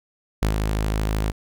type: tone with ADSR envelope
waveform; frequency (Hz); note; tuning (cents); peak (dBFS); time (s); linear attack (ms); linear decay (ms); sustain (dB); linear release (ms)
sawtooth; 52.9; G#1; +33; -13; 0.42-1.32; 9; 100; -4; 20
effects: none